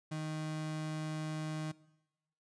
35% pulse tone, 155.56 Hz, D#3, in tune, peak -35 dBFS, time 0.11-1.72 s, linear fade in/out 10 ms, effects noise-tail reverb RT60 0.9 s tail -20 dB re dry + resampled to 22050 Hz

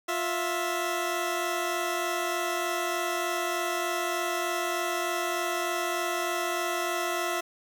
15% pulse tone pair together, 351.3 / 659.3 Hz, F4 / E5, +10 / 0 cents, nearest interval major seventh, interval 1090 cents, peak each -24 dBFS, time 0.08-7.41 s, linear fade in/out 10 ms, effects 10-bit

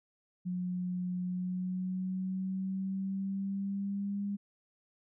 sine tone with pitch glide, 180.5 to 201.4 Hz, F#3 to G3, -43 to +47 cents, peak -32 dBFS, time 0.45-4.37 s, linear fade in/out 20 ms, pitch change +190 cents, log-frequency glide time 1.22-4.23 s, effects none

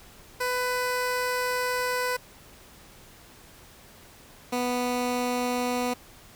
15% pulse tone pair in turn, 499 / 246.8 Hz, B4 / B3, +18 / -1 cents, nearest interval octave, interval 1219 cents, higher first, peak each -19 dBFS, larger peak neither, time 0.4-2.17 / 4.52-5.94 s, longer first, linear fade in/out 10 ms, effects pink hiss -51 dBFS RMS until 6.35 s

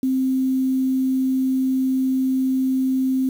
sine tone with quantisation, 261.6 Hz, C4, in tune, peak -17 dBFS, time 0.03-3.29 s, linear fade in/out 2 ms, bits 7, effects none

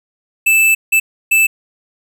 square tone bursts at uneven times, 2637 Hz, E7, in tune, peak -9 dBFS, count 3, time 0.46-0.75 / 0.92-1 / 1.31-1.47 s, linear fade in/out 10 ms, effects none

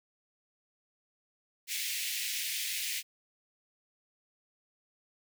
pink high-pass noise, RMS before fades -35 dBFS, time 1.67-3.03 s, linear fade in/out 50 ms, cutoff 2000 Hz, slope 48 dB/octave, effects none

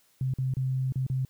sine tone with dropouts, 130.8 Hz, C3, in tune, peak -25 dBFS, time 0.21-1.25 s, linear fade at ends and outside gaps 2 ms, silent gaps 0.338-0.385 / 0.539-0.568 / 0.923-0.957 / 1.066-1.099 s, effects white hiss -65 dBFS RMS until 1.29 s

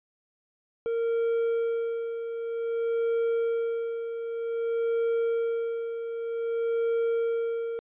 triangle tone with tremolo, 461.6 Hz, A#4, 17 cents flat, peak -21 dBFS, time 0.86-7.79 s, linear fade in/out 0 ms, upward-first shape sine, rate 0.53 Hz, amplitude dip 60%, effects resampled to 8000 Hz

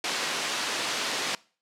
white band-pass noise, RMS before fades -30 dBFS, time 0.04-1.35 s, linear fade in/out 2 ms, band 240 to 4700 Hz, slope 12 dB/octave, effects noise-tail reverb RT60 0.4 s tail -23 dB re dry + low-pass 11000 Hz 12 dB/octave

